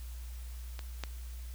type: clicks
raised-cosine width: 0.2 ms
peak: -25 / -19 dBFS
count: 2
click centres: 0.792 / 1.037 s
effects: added 60 Hz sine -40 dBFS peak until 1.54 s + white hiss -56 dBFS RMS until 1.54 s